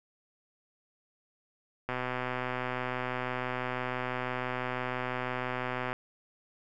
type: click train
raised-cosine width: 0.5 ms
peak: -18 dBFS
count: 510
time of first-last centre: 1.89-5.93 s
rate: 126 Hz
effects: none